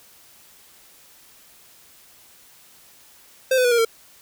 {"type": "tone with pitch steps", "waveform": "square", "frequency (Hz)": [522, 504.5, 487.6, 471.3, 455.5], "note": ["C5", "B4", "B4", "A#4", "A#4"], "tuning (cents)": [-4, 37, -22, 19, -40], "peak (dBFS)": -16, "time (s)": [3.51, 3.85], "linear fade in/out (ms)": 5, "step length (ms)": 68, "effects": ["white hiss -51 dBFS RMS until 4.21 s"]}